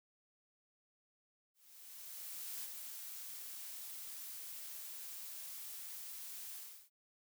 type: noise with ADSR envelope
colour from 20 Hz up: blue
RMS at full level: -44 dBFS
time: 1.54-6.9 s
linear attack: 1100 ms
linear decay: 27 ms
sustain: -4 dB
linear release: 340 ms
effects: none